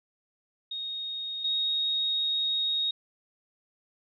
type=tone pair in turn; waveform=sine; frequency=3729 / 3749 Hz; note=A#7 / A#7; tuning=0 / +9 cents; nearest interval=unison; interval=9 cents; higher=second; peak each=-32 / -25 dBFS; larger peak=second; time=0.71-1.44 / 1.44-2.91 s; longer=second; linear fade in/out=5 ms; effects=none